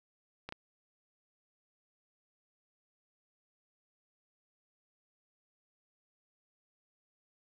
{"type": "clicks", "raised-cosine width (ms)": 0.3, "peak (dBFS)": -25, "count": 2, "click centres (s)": [0.49, 0.524], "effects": []}